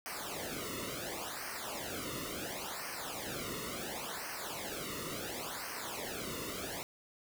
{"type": "noise with flanger", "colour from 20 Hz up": "pink", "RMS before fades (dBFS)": -41, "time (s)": [0.06, 6.83], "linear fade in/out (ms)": 0, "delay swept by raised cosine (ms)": [0.27, 1.27], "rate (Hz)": 0.71, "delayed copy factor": -0.95, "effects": []}